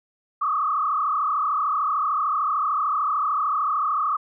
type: tone with frequency modulation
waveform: sine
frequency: 1200 Hz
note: D6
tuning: 37 cents sharp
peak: -20 dBFS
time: 0.41-4.17 s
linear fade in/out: 10 ms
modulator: 33.4 Hz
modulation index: 2.5
effects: none